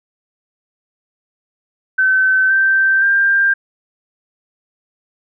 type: tone with pitch steps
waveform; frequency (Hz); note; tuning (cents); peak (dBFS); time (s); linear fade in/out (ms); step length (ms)
sine; 1530 / 1560.3 / 1591.3; G6 / G6 / G6; -42 / -9 / +26; -10; 1.98-3.54; 10; 520
effects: none